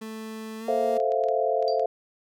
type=tone with pitch glide; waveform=30% pulse; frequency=220 to 233.1 Hz; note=A3 to A#3; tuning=0 to 0 cents; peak=-32 dBFS; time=0.01-0.98 s; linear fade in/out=10 ms; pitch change=+100 cents; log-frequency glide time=0.59-0.71 s
type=chord; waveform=sine; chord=F major seventh; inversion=first; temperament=equal; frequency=440 / 523.3 / 659.3 / 698.5 Hz; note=A4 / C5 / E5 / F5; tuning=0 / 0 / 0 / 0 cents; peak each=-27 dBFS; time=0.68-1.86 s; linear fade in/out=5 ms
type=clicks; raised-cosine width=0.2 ms; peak=-29 dBFS; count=7; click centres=0.967 / 1.001 / 1.12 / 1.238 / 1.286 / 1.626 / 1.796 s
type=tone with exponential decay; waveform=sine; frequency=4699 Hz; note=D8; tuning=in tune; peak=-31 dBFS; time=1.68-1.84 s; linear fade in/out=0 ms; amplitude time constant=33 ms
effects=none